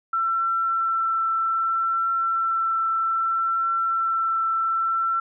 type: tone with vibrato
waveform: sine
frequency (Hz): 1342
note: E6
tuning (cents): +31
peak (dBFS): -20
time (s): 0.13-5.2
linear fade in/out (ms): 5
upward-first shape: triangle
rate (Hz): 0.63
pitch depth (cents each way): 10
effects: none